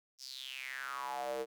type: tone with high-pass filter sweep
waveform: square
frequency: 65.8 Hz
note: C2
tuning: 10 cents sharp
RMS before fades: -41 dBFS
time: 0.18-1.46 s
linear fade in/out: 50 ms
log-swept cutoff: 5600 to 430 Hz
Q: 6.6
effects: none